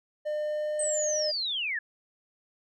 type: tone with pitch glide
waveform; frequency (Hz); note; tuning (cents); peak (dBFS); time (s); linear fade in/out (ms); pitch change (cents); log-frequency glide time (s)
triangle; 603 to 607.9; D5 to D#5; +46 to -40; -26; 0.25-1.32; 20; +14; 0.44-1.21
type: linear sweep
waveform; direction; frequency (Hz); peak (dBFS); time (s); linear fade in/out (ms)
sine; down; 8372 to 1661.2; -28; 0.79-1.79; 5
effects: none